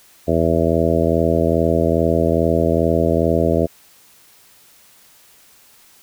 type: harmonic tone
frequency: 82.4 Hz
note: E2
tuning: in tune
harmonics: 1 / 2 / 3 / 4 / 5 / 6 / 7 / 8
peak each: -22 / -22 / -22 / -22 / -22 / -22 / -22 / -22 dBFS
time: 0.27-3.67 s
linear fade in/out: 20 ms
effects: white hiss -50 dBFS RMS until 6.02 s